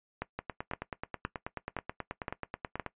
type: two click trains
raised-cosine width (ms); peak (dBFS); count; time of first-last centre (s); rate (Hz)
0.5; -18 / -20; 6 / 24; 0.22-2.797 / 0.39-2.863; 1.94 / 9.3
effects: noise-tail reverb RT60 0.1 s tail -18 dB re dry + resampled to 8000 Hz

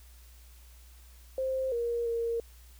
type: tone with pitch steps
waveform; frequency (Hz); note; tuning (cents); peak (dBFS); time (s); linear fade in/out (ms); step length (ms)
sine; 525 / 471.5 / 464.3; C5 / A#4 / A#4; +6 / +20 / -7; -28; 1.38-2.4; 2; 340
effects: added 60 Hz sine -51 dBFS peak until 2.79 s + white hiss -60 dBFS RMS until 2.79 s

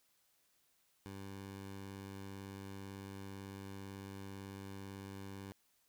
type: tone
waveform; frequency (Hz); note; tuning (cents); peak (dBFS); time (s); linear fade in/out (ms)
15% pulse; 98; G2; 0; -40; 1.06-5.52; 0
effects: white hiss -75 dBFS RMS until 5.88 s

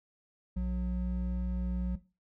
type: tone pair together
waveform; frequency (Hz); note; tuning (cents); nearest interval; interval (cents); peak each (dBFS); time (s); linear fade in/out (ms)
triangle; 60.2 / 181.7; B1 / F#3; -44 / -31; octave + perfect fifth; 1913; -30 / -30; 0.56-1.96; 10
effects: noise-tail reverb RT60 0.3 s tail -17 dB re dry + tanh soft clip ceiling -21 dBFS

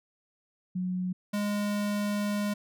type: tone pair in turn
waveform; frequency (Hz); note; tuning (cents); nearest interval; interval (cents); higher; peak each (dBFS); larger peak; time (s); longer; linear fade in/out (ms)
sine / square; 182.7 / 206; F#3 / G#3; -22 / -14; major second; 208; second; -28; neither; 0.75-1.13 / 1.33-2.54; second; 10
effects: none

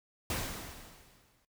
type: noise with exponential decay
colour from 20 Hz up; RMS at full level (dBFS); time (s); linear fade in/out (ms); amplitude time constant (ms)
pink; -33; 0.3-1.45; 2; 250
effects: noise-tail reverb RT60 0.1 s tail -18 dB re dry

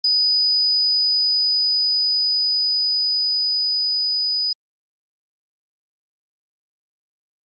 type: tone with level ramp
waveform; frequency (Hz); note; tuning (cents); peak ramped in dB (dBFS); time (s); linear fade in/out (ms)
sine; 4975; D#8; -1; -14 to -18; 0.04-4.53; 5
effects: Opus 24 kbps

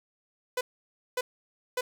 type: tone bursts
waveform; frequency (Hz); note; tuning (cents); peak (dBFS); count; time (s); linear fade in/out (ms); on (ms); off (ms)
sawtooth; 500; B4; +21; -23; 3; 0.57-1.81; 5; 40; 560
effects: none

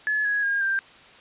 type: tone with pitch steps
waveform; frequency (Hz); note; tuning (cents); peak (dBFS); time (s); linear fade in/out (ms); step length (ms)
sine; 1711 / 1666.1 / 1622.4 / 1579.9; A6 / G#6 / G#6 / G6; -49 / +5 / -41 / +13; -21; 0.07-0.79; 0; 180
effects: white hiss -49 dBFS RMS until 1.2 s + resampled to 8000 Hz

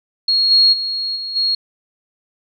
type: tone with level steps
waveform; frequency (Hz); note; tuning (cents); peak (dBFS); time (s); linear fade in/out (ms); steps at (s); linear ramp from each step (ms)
sine; 4295; C8; +44; -12 / -8 / -19 / -23 / -14; 0.28-1.55; 5; 0.5 / 0.72 / 1.15 / 1.35; 20
effects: none

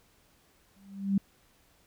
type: tone with exponential growth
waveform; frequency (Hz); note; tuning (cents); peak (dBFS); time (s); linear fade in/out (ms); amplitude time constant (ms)
sine; 196.8; G3; +7; -20; 0.76-1.18; 5; 91
effects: pink hiss -65 dBFS RMS until 1.86 s

